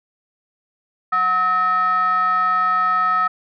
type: tone with frequency modulation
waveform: sine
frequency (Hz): 1284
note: E6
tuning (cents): -46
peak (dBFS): -14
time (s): 1.12-3.28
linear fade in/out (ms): 10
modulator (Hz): 550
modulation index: 0.54
effects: tanh soft clip ceiling -10 dBFS